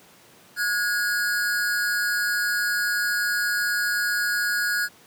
square tone pair together, 1446.8 / 1652 Hz, F#6 / G#6, -39 / -10 cents, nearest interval major second, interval 229 cents, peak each -25 / -26 dBFS, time 0.56-4.89 s, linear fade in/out 50 ms, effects pink hiss -52 dBFS RMS until 5.06 s + high-pass 150 Hz 12 dB/octave

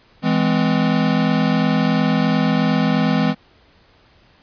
square chord, E augmented, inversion none, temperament equal with one note detuned, 164.81 / 207.7 / 256.1 Hz, E3 / G#3 / B#3, 0 / 0 / -37 cents, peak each -20 dBFS, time 0.22-3.35 s, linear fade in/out 50 ms, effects pink hiss -53 dBFS RMS until 4.42 s + resampled to 11025 Hz

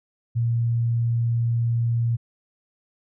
sine tone, 117.1 Hz, A#2, 8 cents sharp, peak -19 dBFS, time 0.35-2.17 s, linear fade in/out 20 ms, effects none

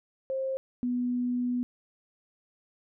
sine tone pair in turn, 531 / 246.2 Hz, C5 / B3, +25 / -5 cents, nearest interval octave + minor second, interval 1330 cents, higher first, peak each -28 / -26 dBFS, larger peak second, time 0.3-0.57 / 0.83-1.63 s, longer second, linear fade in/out 0 ms, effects none

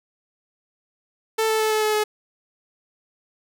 sawtooth tone with pitch steps, 442.4 / 438.8 / 435.3 / 431.8 / 428.3 / 424.9 Hz, A4 / A4 / A4 / A4 / A4 / G#4, +9 / -5 / -19 / -33 / -47 / +40 cents, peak -15 dBFS, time 1.38-2.04 s, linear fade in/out 10 ms, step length 110 ms, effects none

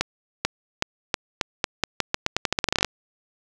accelerating click train, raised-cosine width 0.2 ms, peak -3 dBFS, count 22, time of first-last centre 0.01-2.847 s, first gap 440 ms, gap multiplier 0.85, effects 7-bit

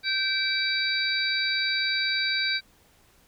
sine tone cluster, 1554 / 2312 / 3876 / 4628 Hz, G6 / D7 / B7 / D8, -16 / -28 / -33 / -26 cents, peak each -29 dBFS, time 0.03-2.61 s, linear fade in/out 50 ms, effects pink hiss -60 dBFS RMS until 3.27 s

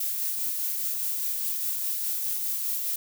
violet noise with tremolo, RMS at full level -28 dBFS, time 0-2.96 s, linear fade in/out 5 ms, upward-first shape sine, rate 4.9 Hz, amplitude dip 25%, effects none

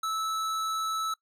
sine tone with tanh clipping, 1308 Hz, E6, 14 cents flat, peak -30 dBFS, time 0.03-1.14 s, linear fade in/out 5 ms, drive 18 dB, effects noise-tail reverb RT60 0.1 s tail -21 dB re dry

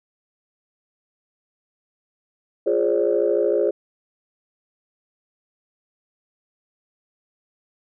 sine chord, D half-diminished seventh, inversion first, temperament equal with one note detuned, 349.2 / 415.3 / 533.9 / 587.3 Hz, F4 / Ab4 / C5 / D5, 0 / 0 / +35 / 0 cents, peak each -23 / -20 / -22 / -24 dBFS, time 2.66-3.71 s, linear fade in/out 10 ms, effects tanh soft clip ceiling -8 dBFS

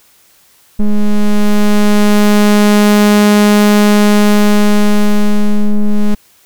square ring-modulated tone, 103.9 Hz, G#2, 1 cent sharp, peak -3 dBFS, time 0.79-6.15 s, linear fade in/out 10 ms, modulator 104 Hz, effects white hiss -48 dBFS RMS until 6.45 s

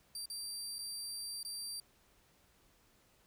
25% pulse tone with dropouts, 4699 Hz, D8, in tune, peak -36 dBFS, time 0.15-1.8 s, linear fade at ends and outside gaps 2 ms, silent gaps 0.257-0.3 / 0.784-0.789 / 1.43-1.449 s, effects pink hiss -69 dBFS RMS until 3.26 s

